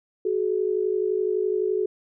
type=tone pair together; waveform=sine; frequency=373 / 424.8 Hz; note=F#4 / G#4; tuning=+14 / +39 cents; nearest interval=major second; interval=225 cents; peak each=-24 dBFS; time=0.25-1.86 s; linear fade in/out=5 ms; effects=none

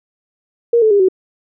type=tone with pitch steps; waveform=sine; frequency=470 / 436 / 404.5 / 375.2 Hz; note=A#4 / A4 / G#4 / F#4; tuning=+14 / -16 / -46 / +24 cents; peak=-8 dBFS; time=0.73-1.086 s; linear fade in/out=5 ms; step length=89 ms; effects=none

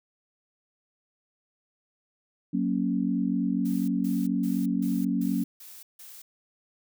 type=chord; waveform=sine; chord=F# major; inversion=none; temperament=equal; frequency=185 / 233.1 / 277.2 Hz; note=F#3 / A#3 / C#4; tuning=0 / 0 / 0 cents; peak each=-28 dBFS; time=2.53-5.44 s; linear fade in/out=10 ms
type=noise bursts; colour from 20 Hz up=blue; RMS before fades=-46 dBFS; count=7; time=3.65-6.22 s; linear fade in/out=5 ms; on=230 ms; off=160 ms
effects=none

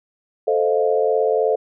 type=chord; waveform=sine; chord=F dominant seventh; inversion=first; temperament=equal; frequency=440 / 523.3 / 622.3 / 698.5 Hz; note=A4 / C5 / Eb5 / F5; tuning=0 / 0 / 0 / 0 cents; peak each=-18 / -21 / -23 / -24 dBFS; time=0.47-1.56 s; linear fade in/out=10 ms; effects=none

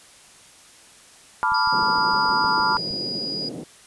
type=chord; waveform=sine; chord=B half-diminished seventh; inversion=third; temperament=equal; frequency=880 / 987.8 / 1174.7 / 1396.9 Hz; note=A5 / B5 / D6 / F6; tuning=0 / 0 / 0 / 0 cents; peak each=-24 / -22 / -26 / -23 dBFS; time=1.43-2.77 s; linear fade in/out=0 ms
type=click train; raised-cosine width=5 ms; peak=-29 dBFS; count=10; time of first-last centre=1.52-2.909 s; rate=6.48 Hz
type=tone; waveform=sine; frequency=4900 Hz; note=D#8; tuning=27 cents flat; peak=-26 dBFS; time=1.54-3.49 s; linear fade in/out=5 ms
type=band-pass noise; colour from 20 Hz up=pink; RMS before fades=-34 dBFS; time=1.72-3.64 s; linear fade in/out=5 ms; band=160 to 520 Hz; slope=24 dB/octave
effects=white hiss -49 dBFS RMS until 3.86 s + resampled to 24000 Hz

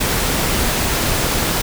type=noise; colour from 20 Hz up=pink; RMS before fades=-18 dBFS; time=0-1.62 s; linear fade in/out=10 ms; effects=none

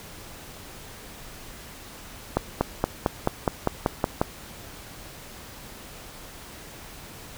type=accelerating click train; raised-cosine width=1 ms; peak=-6 dBFS; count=10; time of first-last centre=2.37-4.215 s; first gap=240 ms; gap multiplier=0.96; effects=pink hiss -43 dBFS RMS until 7.37 s

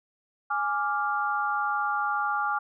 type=chord; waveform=sine; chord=D diminished; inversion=second; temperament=equal; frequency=830.6 / 1174.7 / 1396.9 Hz; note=Ab5 / D6 / F6; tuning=0 / 0 / 0 cents; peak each=-29 dBFS; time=0.5-2.59 s; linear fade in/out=10 ms; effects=none

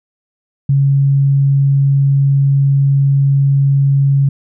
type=tone; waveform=sine; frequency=138.59 Hz; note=C#3; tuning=in tune; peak=-8 dBFS; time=0.69-4.29 s; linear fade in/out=5 ms; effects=none

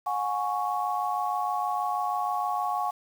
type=chord; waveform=sine; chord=F# suspended second; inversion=none; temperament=equal with one note detuned; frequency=724.3 / 830.6 / 1108.7 Hz; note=F#5 / G#5 / C#6; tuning=-37 / 0 / 0 cents; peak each=-30 dBFS; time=0.06-2.91 s; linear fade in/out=10 ms; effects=8-bit

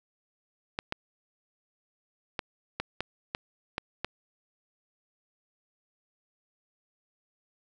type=clicks; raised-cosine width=0.3 ms; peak=-14 dBFS; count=8; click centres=0.789 / 0.924 / 2.392 / 2.8 / 3.006 / 3.349 / 3.781 / 4.046 s; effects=none

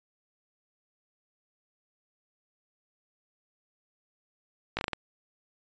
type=slowing click train; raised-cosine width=0.3 ms; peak=-14 dBFS; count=6; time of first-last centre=4.77-4.933 s; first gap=18 ms; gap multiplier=1.3; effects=resampled to 16000 Hz

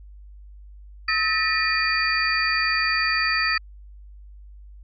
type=tone cluster; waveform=sine; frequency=1288 / 1790 / 1930 / 2436 / 4621 Hz; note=E6 / A6 / B6 / D#7 / D8; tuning=-41 / +29 / -40 / -37 / -29 cents; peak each=-26 dBFS; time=1.08-3.58 s; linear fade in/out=5 ms; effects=added 50 Hz sine -41 dBFS peak until 4.83 s

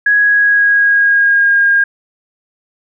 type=tone with pitch glide; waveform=sine; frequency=1665 to 1619.5 Hz; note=G#6 to G#6; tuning=+4 to -44 cents; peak=-7 dBFS; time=0.06-1.84 s; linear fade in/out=5 ms; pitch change=-48 cents; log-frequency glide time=0.18-1.58 s; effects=none

